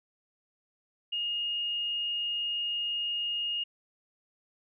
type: tone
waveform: sine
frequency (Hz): 2851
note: F7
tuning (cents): +35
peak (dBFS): -29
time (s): 1.12-3.64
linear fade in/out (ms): 10
effects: none